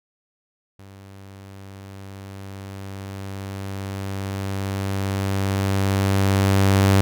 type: tone with level ramp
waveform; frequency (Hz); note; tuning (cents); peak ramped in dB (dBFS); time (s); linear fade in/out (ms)
sawtooth; 97.6; G2; -7; -38 to -9; 0.79-7.01; 0
effects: none